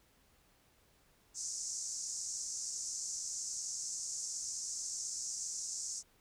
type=band-pass noise; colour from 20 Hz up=white; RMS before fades=-41 dBFS; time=1.34-6.03 s; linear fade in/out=50 ms; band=5600 to 7600 Hz; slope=48 dB/octave; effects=pink hiss -69 dBFS RMS until 6.2 s